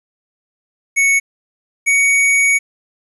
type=tone pair in turn; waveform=square; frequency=2217 / 2240 Hz; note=C#7 / C#7; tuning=0 / +18 cents; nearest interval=unison; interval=18 cents; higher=second; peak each=-11 dBFS; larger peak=neither; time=0.96-1.2 / 1.86-2.59 s; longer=second; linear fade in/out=20 ms; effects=resampled to 32000 Hz + 8-bit